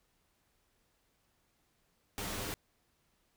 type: noise with comb filter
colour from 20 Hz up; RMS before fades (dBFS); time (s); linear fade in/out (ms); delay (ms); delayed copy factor
pink; -39; 2.18-2.54; 0; 10; +0.5
effects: pink hiss -75 dBFS RMS until 3.36 s